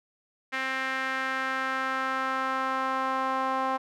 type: tone with band-pass filter sweep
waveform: sawtooth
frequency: 263.7 Hz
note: C4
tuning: 14 cents sharp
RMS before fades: -29 dBFS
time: 0.52-3.78 s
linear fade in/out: 20 ms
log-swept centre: 1900 to 970 Hz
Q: 2.5
effects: none